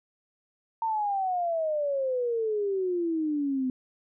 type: exponential sweep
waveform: sine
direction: down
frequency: 915 to 253.1 Hz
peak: -25 dBFS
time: 0.82-3.7 s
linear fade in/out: 2 ms
effects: none